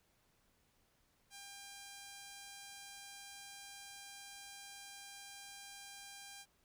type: tone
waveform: 5% pulse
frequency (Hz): 799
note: G5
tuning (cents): +33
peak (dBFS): -39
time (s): 1.3-6.46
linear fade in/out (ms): 50
effects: pink hiss -75 dBFS RMS until 6.64 s